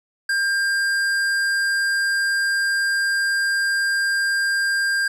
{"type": "tone with hard clipping", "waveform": "sine", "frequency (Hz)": 1598, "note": "G6", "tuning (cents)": 33, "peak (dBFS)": -20, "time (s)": [0.29, 5.08], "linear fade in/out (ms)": 5, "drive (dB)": 12, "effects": []}